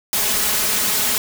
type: noise with comb filter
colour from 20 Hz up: white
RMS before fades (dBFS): -19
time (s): 0.13-1.18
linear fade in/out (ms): 0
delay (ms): 4.7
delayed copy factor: +0.65
effects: none